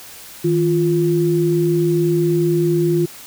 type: tone pair together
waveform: sine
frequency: 158.6 / 347.3 Hz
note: D#3 / F4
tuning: +33 / -10 cents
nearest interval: octave + major second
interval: 1357 cents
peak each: -18 / -15 dBFS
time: 0.44-3.06 s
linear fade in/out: 10 ms
effects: white hiss -38 dBFS RMS until 3.26 s